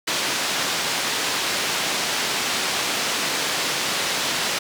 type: band-pass noise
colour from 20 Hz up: white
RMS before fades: -24 dBFS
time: 0.07-4.59 s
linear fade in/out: 10 ms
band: 170 to 5100 Hz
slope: 12 dB/octave
effects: none